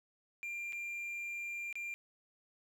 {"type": "tone with dropouts", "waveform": "triangle", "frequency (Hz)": 2385, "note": "D7", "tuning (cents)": 26, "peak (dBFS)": -37, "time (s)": [0.43, 1.94], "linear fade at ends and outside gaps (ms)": 0, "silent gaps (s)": [[0.724, 0.73], [1.727, 1.755]], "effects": []}